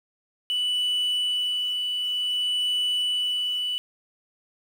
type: tone with tremolo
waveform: sine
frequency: 2969 Hz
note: F#7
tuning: 5 cents sharp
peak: -19 dBFS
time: 0.5-3.78 s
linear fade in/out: 0 ms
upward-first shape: sine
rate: 0.54 Hz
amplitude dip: 40%
effects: tanh soft clip ceiling -21 dBFS + 8-bit